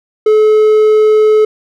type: tone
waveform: triangle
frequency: 430 Hz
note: A4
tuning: 40 cents flat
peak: -3 dBFS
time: 0.26-1.45 s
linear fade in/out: 5 ms
effects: none